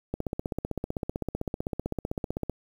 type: click train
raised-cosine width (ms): 2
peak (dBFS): -16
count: 38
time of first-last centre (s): 0.14-2.497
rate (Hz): 15.7
effects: 8-bit